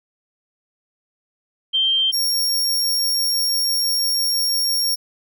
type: tone pair in turn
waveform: sine / sawtooth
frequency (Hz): 3152 / 5549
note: G7 / F8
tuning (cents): +9 / -12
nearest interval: minor seventh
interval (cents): 979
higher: second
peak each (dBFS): -15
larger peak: neither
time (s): 1.73-2.12 / 2.12-4.96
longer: second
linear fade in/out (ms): 20
effects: none